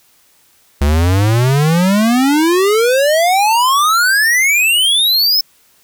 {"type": "exponential sweep", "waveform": "square", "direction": "up", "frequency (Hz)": [69.5, 5320], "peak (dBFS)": -10, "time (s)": [0.81, 5.41], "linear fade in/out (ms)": 5, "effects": ["white hiss -52 dBFS RMS until 5.83 s"]}